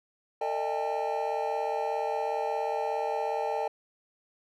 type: tone cluster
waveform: triangle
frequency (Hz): 450.7 / 603 / 648 / 806 / 883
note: A4 / D5 / E5 / G5 / A5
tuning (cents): +42 / +46 / -30 / +48 / +6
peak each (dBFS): -32 / -32 / -38 / -30 / -34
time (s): 0.41-3.68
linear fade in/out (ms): 5
effects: none